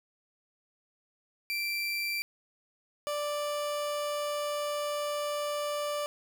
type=tone pair in turn; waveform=30% pulse; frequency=2350 / 587.5 Hz; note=D7 / D5; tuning=+1 / +1 cents; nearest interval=2 octaves; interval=2400 cents; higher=first; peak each=-28 dBFS; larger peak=neither; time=1.5-2.22 / 3.07-6.06 s; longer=second; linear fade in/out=0 ms; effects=none